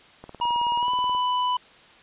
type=click train; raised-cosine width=1 ms; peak=-26 dBFS; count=18; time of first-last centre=0.24-1.149 s; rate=18.7 Hz
type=tone with pitch glide; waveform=square; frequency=956 to 994.9 Hz; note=A#5 to B5; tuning=+43 to +12 cents; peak=-22 dBFS; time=0.41-1.57 s; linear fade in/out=5 ms; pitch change=+69 cents; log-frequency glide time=0.78-0.91 s
effects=white hiss -51 dBFS RMS until 2.02 s + resampled to 8000 Hz